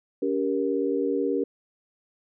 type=chord; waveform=sine; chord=G diminished; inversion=second; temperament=just; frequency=282.2 / 392 / 470.4 Hz; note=Db4 / G4 / Bb4; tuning=+31 / 0 / +16 cents; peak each=-27 dBFS; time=0.22-1.44 s; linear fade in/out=5 ms; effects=none